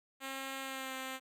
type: tone with pitch glide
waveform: 5% pulse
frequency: 268.7 to 262.4 Hz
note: C4 to C4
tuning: +46 to +5 cents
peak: -28 dBFS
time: 0.2-1.2 s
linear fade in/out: 50 ms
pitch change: -41 cents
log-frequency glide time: 0.61-0.94 s
effects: Opus 48 kbps